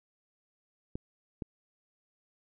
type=clicks; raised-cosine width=3 ms; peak=-23 dBFS; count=2; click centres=0.955 / 1.422 s; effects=none